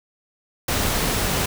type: noise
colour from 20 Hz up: pink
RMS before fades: -22 dBFS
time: 0.68-1.46 s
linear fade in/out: 5 ms
effects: none